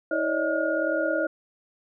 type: tone cluster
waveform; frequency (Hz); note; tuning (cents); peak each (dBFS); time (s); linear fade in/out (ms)
sine; 322.1 / 552 / 590 / 632 / 1430; E4 / C#5 / D5 / D#5 / F6; -40 / -7 / +8 / +27 / +41; -29; 0.11-1.27; 5
effects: none